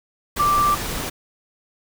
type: tone in noise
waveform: sine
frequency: 1174.7 Hz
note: D6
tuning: in tune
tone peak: -15 dBFS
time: 0.39-0.75 s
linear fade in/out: 10 ms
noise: pink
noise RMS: -27 dBFS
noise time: 0.36-1.1 s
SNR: +9 dB
effects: none